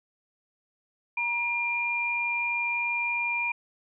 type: tone pair together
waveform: sine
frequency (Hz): 952 / 2399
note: A#5 / D7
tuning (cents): +36 / +36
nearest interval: octave + major third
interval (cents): 1600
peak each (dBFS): -33 / -26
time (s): 1.17-3.52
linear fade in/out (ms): 5
effects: none